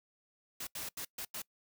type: noise bursts at uneven times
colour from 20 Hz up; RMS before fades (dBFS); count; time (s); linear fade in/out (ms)
white; -41; 5; 0.6-0.67 / 0.75-0.89 / 0.97-1.05 / 1.18-1.25 / 1.34-1.42; 5
effects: noise-tail reverb RT60 0.1 s tail -23 dB re dry